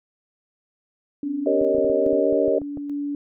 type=tone; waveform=sine; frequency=262.6 Hz; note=C4; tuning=6 cents sharp; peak=-31 dBFS; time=1.23-2.24 s; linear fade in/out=50 ms
type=tone with tremolo; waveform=sine; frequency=287.6 Hz; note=D4; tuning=36 cents flat; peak=-24 dBFS; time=1.23-3.15 s; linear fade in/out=2 ms; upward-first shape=square; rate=1.2 Hz; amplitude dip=35%
type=chord; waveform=sine; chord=Eb dominant seventh; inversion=first; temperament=equal; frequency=392 / 466.2 / 554.4 / 622.3 Hz; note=G4 / Bb4 / Db5 / Eb5; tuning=0 / 0 / 0 / 0 cents; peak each=-23 dBFS; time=1.46-2.59 s; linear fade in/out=5 ms
type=clicks; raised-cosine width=2 ms; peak=-22 dBFS; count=11; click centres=1.614 / 1.748 / 1.783 / 1.847 / 1.899 / 2.065 / 2.13 / 2.327 / 2.481 / 2.617 / 2.773 s
effects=none